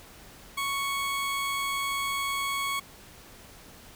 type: tone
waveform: 20% pulse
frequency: 1108.7 Hz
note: C#6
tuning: in tune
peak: -23 dBFS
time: 0.57-2.8 s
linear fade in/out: 10 ms
effects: pink hiss -50 dBFS RMS until 3.95 s